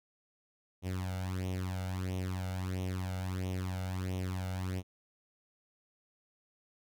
sawtooth tone with flanger, 92.7 Hz, F#2, 4 cents sharp, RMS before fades -36 dBFS, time 0.82-4.83 s, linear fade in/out 50 ms, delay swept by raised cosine 0.32 to 1.42 ms, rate 1.5 Hz, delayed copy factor +0.75, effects none

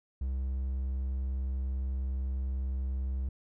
triangle tone, 65.6 Hz, C2, 5 cents sharp, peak -28 dBFS, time 0.21-3.29 s, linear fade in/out 5 ms, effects none

